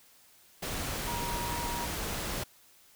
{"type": "tone in noise", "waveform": "sine", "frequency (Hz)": 950, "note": "A#5", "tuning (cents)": 33, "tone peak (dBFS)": -36, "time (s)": [1.07, 1.86], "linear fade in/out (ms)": 10, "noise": "pink", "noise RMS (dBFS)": -35, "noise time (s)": [0.62, 2.44], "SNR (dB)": -4, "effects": ["white hiss -60 dBFS RMS until 2.95 s"]}